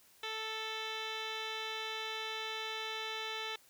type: tone with low-pass filter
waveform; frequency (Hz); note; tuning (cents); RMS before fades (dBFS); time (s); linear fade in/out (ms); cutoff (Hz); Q
10% pulse; 440; A4; 0; -40; 0.23-3.56; 5; 3900; 8.8
effects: white hiss -64 dBFS RMS until 3.69 s